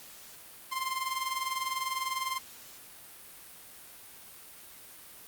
sawtooth tone with tremolo, 1050 Hz, C6, 6 cents sharp, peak -25 dBFS, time 0.71-2.39 s, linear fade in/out 20 ms, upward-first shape sine, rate 20 Hz, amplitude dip 65%, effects white hiss -50 dBFS RMS until 5.27 s + Opus 48 kbps

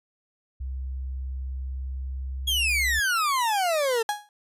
sine tone with pitch glide, 65.41 to 66.09 Hz, C2 to C2, 0 to +18 cents, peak -29 dBFS, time 0.6-3 s, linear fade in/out 10 ms, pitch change +18 cents, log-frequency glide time 1.52-2.77 s
40% pulse exponential sweep, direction down, 3350 to 440.7 Hz, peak -21 dBFS, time 2.47-4.03 s, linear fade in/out 10 ms
35% pulse tone with exponential decay, 830.6 Hz, G#5, in tune, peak -19 dBFS, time 4.09-4.29 s, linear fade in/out 1 ms, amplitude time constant 42 ms
effects resampled to 32000 Hz

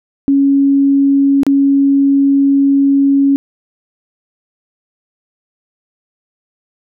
sine tone with dropouts, 277.2 Hz, C#4, in tune, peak -7 dBFS, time 0.28-3.36 s, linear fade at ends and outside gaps 0 ms, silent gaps 1.433-1.466 s, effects none

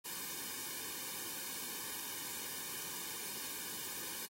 white noise with comb filter, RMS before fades -43 dBFS, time 0.04-4.27 s, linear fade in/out 20 ms, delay 1.5 ms, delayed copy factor -0.95, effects AAC 48 kbps

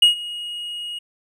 triangle tone with ADSR envelope, 2882 Hz, F#7, 46 cents flat, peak -6 dBFS, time 0.02-0.99 s, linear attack 6 ms, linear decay 120 ms, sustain -20 dB, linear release 9 ms, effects none

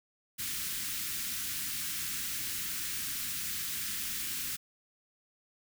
white band-stop noise, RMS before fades -36 dBFS, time 0.38-4.57 s, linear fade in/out 20 ms, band 290 to 1400 Hz, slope 24 dB/octave, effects none

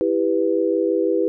sine chord, E minor, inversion none, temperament just, 329.6 / 395.6 / 494.4 Hz, E4 / G4 / B4, 0 / +16 / +2 cents, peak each -21 dBFS, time 0.01-1.28 s, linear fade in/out 0 ms, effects none

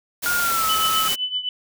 white noise, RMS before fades -25 dBFS, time 0.22-1.16 s, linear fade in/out 20 ms
sine tone with pitch glide, 1421 to 1295.6 Hz, F6 to E6, +30 to -30 cents, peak -20 dBFS, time 0.26-1.08 s, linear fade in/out 0 ms, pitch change -160 cents, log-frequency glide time 0.38-0.66 s
sine tone with tremolo, 2999 Hz, F#7, 23 cents sharp, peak -19 dBFS, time 0.69-1.49 s, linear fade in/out 2 ms, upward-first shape triangle, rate 7.8 Hz, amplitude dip 85%
effects none

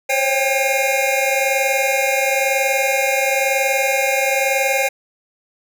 square tone cluster, 531 / 552 / 795 / 2137 / 2425 Hz, C5 / C#5 / G5 / C7 / D#7, +25 / -7 / +24 / +36 / -45 cents, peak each -23 dBFS, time 0.09-4.89 s, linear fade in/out 10 ms, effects none

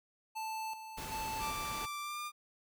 square tone with tremolo, 880 Hz, A5, in tune, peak -38 dBFS, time 0.35-1.87 s, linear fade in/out 20 ms, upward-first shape square, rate 1.3 Hz, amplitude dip 60%
pink noise, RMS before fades -44 dBFS, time 0.97-1.86 s, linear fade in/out 10 ms
sawtooth tone with pitch glide, 1174.7 to 1201.5 Hz, D6 to D6, 0 to +39 cents, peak -35 dBFS, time 1.39-2.32 s, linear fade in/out 50 ms, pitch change +39 cents, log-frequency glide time 2.01-2.2 s
effects none

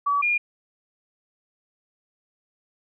sine tone pair in turn, 1142 / 2420 Hz, D6 / D#7, -49 / -49 cents, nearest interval octave + minor second, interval 1300 cents, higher second, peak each -19 dBFS, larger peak neither, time 0.06-0.22 / 0.22-0.38 s, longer neither, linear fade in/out 10 ms, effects none

